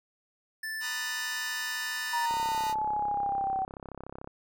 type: tone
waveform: square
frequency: 1760 Hz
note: A6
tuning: in tune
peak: -34 dBFS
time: 0.63-2.26 s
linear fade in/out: 5 ms
type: chord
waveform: 10% pulse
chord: B major seventh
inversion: third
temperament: just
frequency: 926 / 987.8 / 1234.7 / 1481.6 Hz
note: A#5 / B5 / D#6 / F#6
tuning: -12 / 0 / -14 / +2 cents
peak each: -34 dBFS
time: 0.8-2.75 s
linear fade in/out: 50 ms
type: exponential sweep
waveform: sine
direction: down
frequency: 948 to 761 Hz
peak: -27 dBFS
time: 2.13-3.65 s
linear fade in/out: 5 ms
type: click train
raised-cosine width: 1 ms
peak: -27 dBFS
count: 67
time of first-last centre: 2.31-4.274 s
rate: 33.6 Hz
effects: none